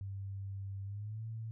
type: tone with pitch glide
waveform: sine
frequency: 98 to 111.92 Hz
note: G2 to A2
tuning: 0 to +30 cents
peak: -39 dBFS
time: 0.01-1.51 s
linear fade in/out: 0 ms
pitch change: +230 cents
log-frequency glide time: 0.84-1.24 s
effects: none